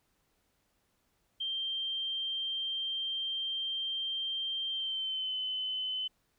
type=tone with pitch glide; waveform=sine; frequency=3160 to 3037 Hz; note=G7 to F#7; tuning=+13 to +44 cents; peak=-32 dBFS; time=1.4-6.08 s; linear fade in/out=10 ms; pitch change=-69 cents; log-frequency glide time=4.7-5.35 s; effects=pink hiss -75 dBFS RMS until 6.38 s